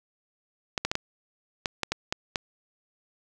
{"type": "clicks", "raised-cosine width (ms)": 0.2, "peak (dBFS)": -9, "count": 9, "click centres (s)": [0.778, 0.85, 0.915, 0.954, 1.658, 1.833, 1.92, 2.125, 2.358], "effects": []}